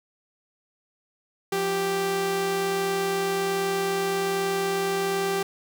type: tone pair together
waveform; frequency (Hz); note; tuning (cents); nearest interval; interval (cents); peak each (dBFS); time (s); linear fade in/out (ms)
sawtooth; 175.37 / 392; F3 / G4; +7 / 0; octave + major second; 1393; -30 / -20; 1.52-5.43; 5
effects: none